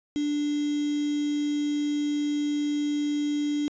sine tone with quantisation, 293.7 Hz, D4, in tune, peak -24 dBFS, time 0.16-3.68 s, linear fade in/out 0 ms, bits 6, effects resampled to 16000 Hz

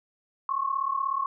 sine tone pair together, 1072.2 / 1108.7 Hz, C6 / C#6, +42 / 0 cents, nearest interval minor second, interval 58 cents, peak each -28 dBFS, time 0.49-1.26 s, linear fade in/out 2 ms, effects none

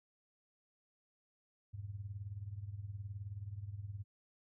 sine tone with tremolo, 101 Hz, G#2, 48 cents flat, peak -38 dBFS, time 1.73-4.04 s, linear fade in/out 20 ms, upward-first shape triangle, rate 19 Hz, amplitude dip 85%, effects none

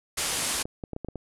white low-pass noise, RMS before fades -29 dBFS, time 0.17-0.63 s, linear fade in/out 10 ms, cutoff 11000 Hz, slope 48 dB/octave
clicks, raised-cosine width 2 ms, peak -21 dBFS, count 7, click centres 0.655 / 0.838 / 0.933 / 0.964 / 1.047 / 1.086 / 1.157 s
effects none

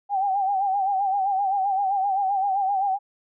sine tone with vibrato, 784 Hz, G5, in tune, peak -20 dBFS, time 0.09-2.99 s, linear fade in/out 50 ms, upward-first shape sine, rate 7.7 Hz, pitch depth 73 cents each way, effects none

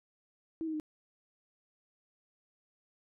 sine tone with pitch steps, 324.5 / 315.4 / 306.6 Hz, E4 / D#4 / D#4, -27 / +24 / -25 cents, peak -33 dBFS, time 0.61-0.799 s, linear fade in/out 0 ms, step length 63 ms, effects none

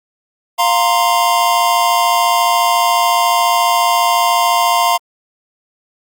square chord, F suspended fourth, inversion none, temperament equal, 698.5 / 932.3 / 1046.5 Hz, F5 / Bb5 / C6, 0 / 0 / 0 cents, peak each -16 dBFS, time 0.58-4.98 s, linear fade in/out 20 ms, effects Opus 48 kbps

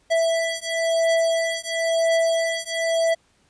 square beating tone pair, 659.3 / 660.28 Hz, E5 / E5, 0 / +3 cents, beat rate 0.98 Hz, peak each -23 dBFS, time 0.1-3.15 s, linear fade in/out 20 ms, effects pink hiss -62 dBFS RMS until 3.49 s + resampled to 22050 Hz

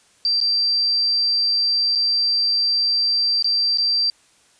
sine tone with dropouts, 4699 Hz, D8, in tune, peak -16 dBFS, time 0.25-4.1 s, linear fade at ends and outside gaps 1 ms, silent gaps 0.403-0.412 / 1.952-1.956 / 3.425-3.444 / 3.774-3.783 s, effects white hiss -56 dBFS RMS until 4.59 s + resampled to 22050 Hz

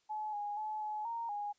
sine tone with pitch steps, 855 / 825 / 858 / 850 / 927 / 824 Hz, A5 / G#5 / A5 / G#5 / A#5 / G#5, -50 / -12 / -44 / +40 / -10 / -14 cents, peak -36 dBFS, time 0.09-1.53 s, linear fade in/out 20 ms, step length 240 ms, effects white hiss -75 dBFS RMS until 1.58 s + resampled to 16000 Hz

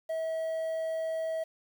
triangle tone with quantisation, 646 Hz, E5, 35 cents flat, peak -28 dBFS, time 0.09-1.44 s, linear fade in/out 10 ms, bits 9, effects none

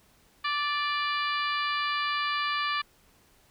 harmonic tone with a mistuned harmonic, 584 Hz, D5, 10 cents flat, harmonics 2 / 3 / 4 / 5 / 6 / 7 / 8, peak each -29 / -33 / -35 / -37 / -39 / -40 / -41 dBFS, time 0.44-2.82 s, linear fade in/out 10 ms, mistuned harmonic 4, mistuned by +27 cents, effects pink hiss -62 dBFS RMS until 3.5 s

